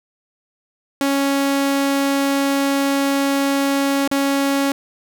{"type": "tone with dropouts", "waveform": "sawtooth", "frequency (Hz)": 277.2, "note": "C#4", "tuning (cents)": 0, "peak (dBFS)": -12, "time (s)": [1.01, 4.72], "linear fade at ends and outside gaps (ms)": 1, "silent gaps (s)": [4.076, 4.114], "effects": []}